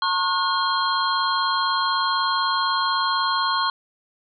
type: tone cluster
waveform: sine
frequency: 908 / 1084 / 1445 / 3240 / 4166 Hz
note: A#5 / C#6 / F#6 / G#7 / C8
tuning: -46 / -39 / -41 / -43 / -8 cents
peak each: -28 / -22 / -27 / -29 / -27 dBFS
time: 0.02-3.7 s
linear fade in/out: 2 ms
effects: none